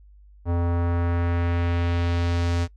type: tone with low-pass filter sweep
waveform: square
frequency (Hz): 86.1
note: F2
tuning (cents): -24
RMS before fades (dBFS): -23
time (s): 0.45-2.68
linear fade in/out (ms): 50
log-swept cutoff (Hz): 870 to 6500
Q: 1.1
effects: noise-tail reverb RT60 0.1 s tail -21 dB re dry + added 50 Hz sine -47 dBFS peak until 2.76 s